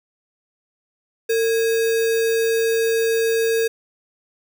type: tone with sample-and-hold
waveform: sine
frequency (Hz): 453.5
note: A#4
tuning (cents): -48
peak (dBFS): -16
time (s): 1.29-3.68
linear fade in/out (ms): 10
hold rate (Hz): 2100
effects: none